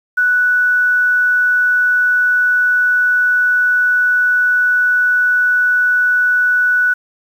sine tone, 1480 Hz, F#6, in tune, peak -10 dBFS, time 0.17-6.94 s, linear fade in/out 10 ms, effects 7-bit

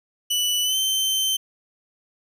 sawtooth tone with pitch glide, 2968 to 3098 Hz, F#7 to G7, +5 to -21 cents, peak -17 dBFS, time 0.3-1.37 s, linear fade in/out 10 ms, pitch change +74 cents, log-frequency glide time 0.63-0.77 s, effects none

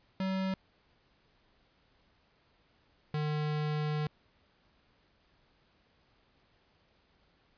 square tone pair in turn, 190 / 151.1 Hz, F#3 / D3, +46 / +50 cents, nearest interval major third, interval 396 cents, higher first, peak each -31 / -31 dBFS, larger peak neither, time 0.2-0.54 / 3.14-4.07 s, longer second, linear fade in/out 2 ms, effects pink hiss -69 dBFS RMS until 7.57 s + resampled to 11025 Hz

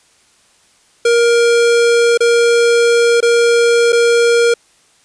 square tone with dropouts, 470.4 Hz, A#4, 16 cents sharp, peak -9 dBFS, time 1.05-4.54 s, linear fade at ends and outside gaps 5 ms, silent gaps 2.175-2.205 / 3.205-3.226 / 3.923-3.928 s, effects white hiss -52 dBFS RMS until 5.04 s + resampled to 22050 Hz

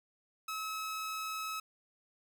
sawtooth tone, 1289 Hz, E6, 39 cents flat, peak -33 dBFS, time 0.48-1.6 s, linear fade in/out 5 ms, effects none

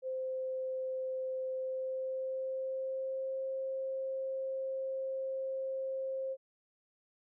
sine tone with pitch glide, 520 to 530.9 Hz, C5 to C5, -11 to +25 cents, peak -34 dBFS, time 0.02-6.37 s, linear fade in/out 50 ms, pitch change +36 cents, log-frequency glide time 1.54-3.43 s, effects none

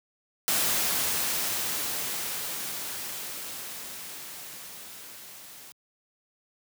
white noise with level ramp, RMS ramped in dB -25 to -47 dBFS, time 0.48-5.72 s, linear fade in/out 0 ms, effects high-pass 100 Hz 12 dB/octave

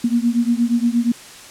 sine beating tone pair, 233.1 / 241.6 Hz, A#3 / B3, 0 / -38 cents, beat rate 8.5 Hz, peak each -17 / -18 dBFS, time 0.04-1.12 s, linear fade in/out 5 ms, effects white hiss -39 dBFS RMS until 1.5 s + low-pass 9000 Hz 12 dB/octave

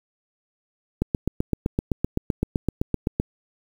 click train, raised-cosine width 3 ms, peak -8 dBFS, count 18, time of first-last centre 1.02-3.199 s, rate 7.8 Hz, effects 7-bit

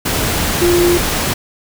sine tone in noise, 349.2 Hz, F4, in tune, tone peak -10 dBFS, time 0.61-0.98 s, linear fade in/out 10 ms, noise pink, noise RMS -17 dBFS, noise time 0.05-1.34 s, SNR +4 dB, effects none

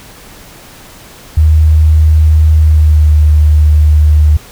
sine tone with pitch glide, 77.78 to 75.83 Hz, D#2 to D#2, 0 to -44 cents, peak -3 dBFS, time 1.37-4.37 s, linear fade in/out 5 ms, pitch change -44 cents, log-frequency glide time 2.59-3.13 s, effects pink hiss -35 dBFS RMS until 4.51 s

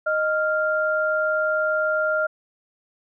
sine tone pair together, 621 / 1394.1 Hz, D#5 / F6, -3 / -3 cents, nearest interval octave + major second, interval 1400 cents, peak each -22 dBFS, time 0.06-2.27 s, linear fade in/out 10 ms, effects none

